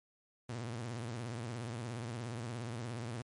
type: tone with vibrato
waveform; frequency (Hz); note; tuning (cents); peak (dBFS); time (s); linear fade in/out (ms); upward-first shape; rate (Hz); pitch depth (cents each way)
sawtooth; 117.3; A#2; +11; -35; 0.49-3.22; 5; triangle; 17; 160
effects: MP3 48 kbps